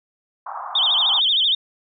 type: band-pass noise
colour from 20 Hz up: white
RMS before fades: -31 dBFS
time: 0.46-1.2 s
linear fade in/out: 5 ms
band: 760 to 1200 Hz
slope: 48 dB/octave
type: tone with vibrato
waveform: sine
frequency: 3354 Hz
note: G#7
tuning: 16 cents sharp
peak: -15 dBFS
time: 0.75-1.55 s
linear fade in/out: 5 ms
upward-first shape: sine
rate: 13 Hz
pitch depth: 180 cents each way
effects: none